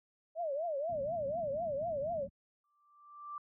sine tone with vibrato, 616 Hz, D#5, 17 cents flat, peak -33 dBFS, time 0.35-2.28 s, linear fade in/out 50 ms, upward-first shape triangle, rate 4.1 Hz, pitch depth 250 cents each way
pink low-pass noise, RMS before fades -47 dBFS, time 0.89-2.29 s, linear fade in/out 5 ms, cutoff 270 Hz, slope 96 dB/octave
sine tone with exponential growth, 1174.7 Hz, D6, in tune, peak -38 dBFS, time 2.64-3.38 s, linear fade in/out 2 ms, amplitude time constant 160 ms
effects high-pass 100 Hz 12 dB/octave

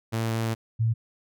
sawtooth / sine tone pair in turn, 113.2 / 113.2 Hz, A2 / A2, +50 / +50 cents, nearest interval unison, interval 0 cents, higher neither, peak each -21 / -20 dBFS, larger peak second, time 0.12-0.55 / 0.79-0.94 s, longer first, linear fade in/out 20 ms, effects none

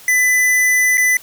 square tone with dropouts, 2001 Hz, B6, 22 cents sharp, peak -12 dBFS, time 0.08-1.17 s, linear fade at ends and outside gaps 2 ms, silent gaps 0.973-0.978 s, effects white hiss -41 dBFS RMS until 1.22 s

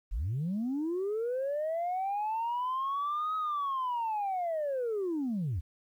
sine linear two-way sweep, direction up then down, 35.67 to 1276 to 69.5 Hz, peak -28 dBFS, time 0.11-5.61 s, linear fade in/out 20 ms, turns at 3.36 s, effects tanh soft clip ceiling -27 dBFS + 11-bit

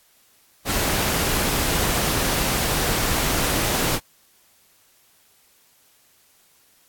pink noise, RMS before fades -22 dBFS, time 0.65-4 s, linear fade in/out 50 ms, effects white hiss -58 dBFS RMS until 6.88 s + AAC 64 kbps

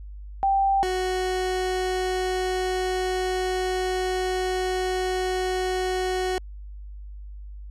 sine / 30% pulse tone pair in turn, 784 / 370 Hz, G5 / F#4, 0 / 0 cents, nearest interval octave + minor second, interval 1300 cents, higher first, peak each -18 / -21 dBFS, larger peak first, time 0.43-0.83 / 0.83-6.38 s, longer second, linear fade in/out 0 ms, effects added 50 Hz sine -36 dBFS peak until 7.7 s + low-pass 9000 Hz 12 dB/octave

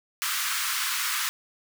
pink high-pass noise, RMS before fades -28 dBFS, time 0.22-1.29 s, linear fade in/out 0 ms, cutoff 1100 Hz, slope 48 dB/octave, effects none

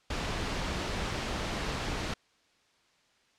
pink noise, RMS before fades -33 dBFS, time 0.1-2.14 s, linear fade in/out 5 ms, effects white hiss -67 dBFS RMS until 3.38 s + low-pass 5000 Hz 12 dB/octave

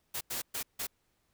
white noise bursts at uneven times, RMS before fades -36 dBFS, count 4, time 0.14-0.21 / 0.3-0.42 / 0.54-0.63 / 0.79-0.87 s, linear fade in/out 10 ms, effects pink hiss -75 dBFS RMS until 1.33 s

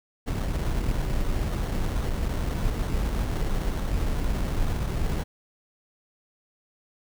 brown noise with sample-and-hold, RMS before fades -26 dBFS, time 0.26-5.24 s, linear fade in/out 20 ms, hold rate 2450 Hz, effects none

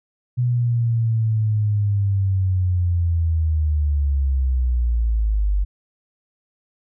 sine linear sweep, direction down, 123.8 to 47.94 Hz, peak -16 dBFS, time 0.37-5.65 s, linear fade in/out 20 ms, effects none

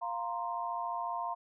sine chord, F suspended fourth, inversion none, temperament equal, 698.5 / 932.3 / 1046.5 Hz, F5 / Bb5 / C6, 0 / 0 / 0 cents, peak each -38 / -37 / -38 dBFS, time 0.01-1.35 s, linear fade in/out 20 ms, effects none

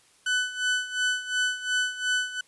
30% pulse tone with tremolo, 1500 Hz, F#6, 23 cents sharp, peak -19 dBFS, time 0.26-2.41 s, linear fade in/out 5 ms, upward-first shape sine, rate 2.8 Hz, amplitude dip 80%, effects white hiss -60 dBFS RMS until 2.47 s + resampled to 24000 Hz

